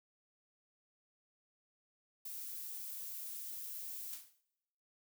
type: noise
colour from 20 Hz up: violet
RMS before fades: -45 dBFS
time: 2.25-4.14 s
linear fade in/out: 5 ms
type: noise with exponential decay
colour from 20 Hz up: blue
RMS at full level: -43 dBFS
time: 4.13-4.41 s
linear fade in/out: 0 ms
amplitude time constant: 59 ms
effects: noise-tail reverb RT60 1.0 s tail -24 dB re dry